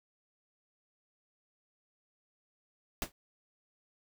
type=noise with exponential decay; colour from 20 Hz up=pink; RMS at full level=-31 dBFS; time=3.02-3.12 s; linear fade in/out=1 ms; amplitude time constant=20 ms; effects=none